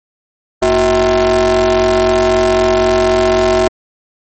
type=ring-modulated tone; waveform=40% pulse; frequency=138.59 Hz; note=C#3; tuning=in tune; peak=-5 dBFS; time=0.62-3.68 s; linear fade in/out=5 ms; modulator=507 Hz; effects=MP3 32 kbps